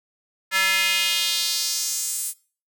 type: tone with high-pass filter sweep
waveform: square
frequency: 190.7 Hz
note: G3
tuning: 47 cents flat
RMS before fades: -23 dBFS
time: 0.51-2.34 s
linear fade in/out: 50 ms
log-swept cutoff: 1700 to 9500 Hz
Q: 2.1
effects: noise-tail reverb RT60 0.4 s tail -22 dB re dry